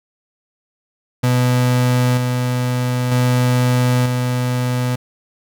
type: tone with tremolo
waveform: 35% pulse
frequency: 124.7 Hz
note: B2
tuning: 17 cents sharp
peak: -11 dBFS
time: 1.23-4.96 s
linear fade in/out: 10 ms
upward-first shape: square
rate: 0.53 Hz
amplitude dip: 35%
effects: none